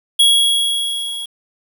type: tone with level ramp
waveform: square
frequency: 3322 Hz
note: G#7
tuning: in tune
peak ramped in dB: -8 to -25 dBFS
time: 0.19-1.26 s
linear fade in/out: 10 ms
effects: 7-bit